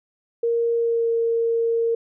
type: tone with pitch glide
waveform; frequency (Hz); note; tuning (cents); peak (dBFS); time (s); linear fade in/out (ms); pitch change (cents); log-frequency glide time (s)
sine; 466.2 to 460.8; A#4 to A#4; 0 to -20; -18; 0.43-1.95; 5; -20; 0.75-1.1
effects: none